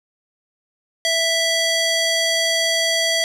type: tone with band-pass filter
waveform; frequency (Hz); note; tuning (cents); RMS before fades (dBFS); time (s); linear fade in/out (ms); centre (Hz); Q
square; 659.3; E5; 0; -19; 1.05-3.24; 0; 4300; 0.99
effects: none